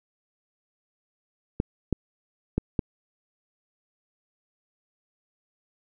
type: clicks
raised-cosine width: 3 ms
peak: -10 dBFS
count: 4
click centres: 1.601 / 1.927 / 2.58 / 2.792 s
effects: none